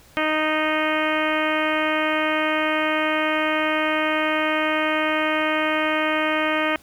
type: harmonic tone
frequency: 310 Hz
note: D#4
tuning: 6 cents flat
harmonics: 1 / 2 / 3 / 4 / 5 / 6 / 7 / 8 / 9 / 10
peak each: -26 / -25 / -30 / -27 / -29 / -29 / -29 / -30 / -36 / -34 dBFS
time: 0.17-6.76 s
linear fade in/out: 0 ms
effects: pink hiss -51 dBFS RMS until 6.82 s